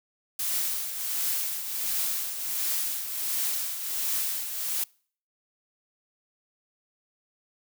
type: noise with tremolo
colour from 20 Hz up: blue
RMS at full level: -27 dBFS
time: 0.39-4.84 s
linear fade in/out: 5 ms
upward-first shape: triangle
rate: 1.4 Hz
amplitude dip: 60%
effects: noise-tail reverb RT60 0.5 s tail -26 dB re dry